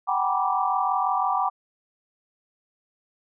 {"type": "tone cluster", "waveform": "sine", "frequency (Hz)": [756, 802, 964, 1003, 1170], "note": ["F#5", "G5", "B5", "B5", "D6"], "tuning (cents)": [37, 39, -42, 26, -7], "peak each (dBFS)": [-26, -28, -28, -31, -26], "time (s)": [0.07, 1.5], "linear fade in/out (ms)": 20, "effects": []}